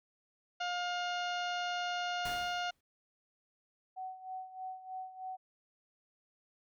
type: harmonic tone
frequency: 710 Hz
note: F5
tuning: 28 cents sharp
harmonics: 1 / 2 / 3 / 4 / 5 / 6 / 7 / 8 / 9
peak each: -36 / -39 / -49 / -42 / -49 / -49 / -57 / -55 / -57 dBFS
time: 0.6-2.71 s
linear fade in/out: 10 ms
type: noise with exponential decay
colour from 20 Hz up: pink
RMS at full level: -41 dBFS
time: 2.25-2.81 s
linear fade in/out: 5 ms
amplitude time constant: 120 ms
type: tone with tremolo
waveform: sine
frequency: 750 Hz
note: F#5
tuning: 23 cents sharp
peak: -38 dBFS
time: 3.96-5.37 s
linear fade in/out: 20 ms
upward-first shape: sine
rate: 3.2 Hz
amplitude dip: 75%
effects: none